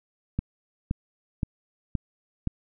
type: click train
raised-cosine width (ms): 5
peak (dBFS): -13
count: 5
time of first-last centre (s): 0.39-2.473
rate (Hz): 1.92
effects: none